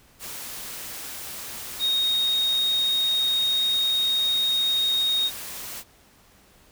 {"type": "tone in noise", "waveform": "sine", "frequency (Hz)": 3729, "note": "A#7", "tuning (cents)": 0, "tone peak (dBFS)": -20, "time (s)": [1.79, 5.31], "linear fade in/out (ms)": 50, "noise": "white", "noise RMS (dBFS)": -36, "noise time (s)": [0.19, 5.84], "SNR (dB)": 13, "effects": ["pink hiss -56 dBFS RMS until 6.71 s"]}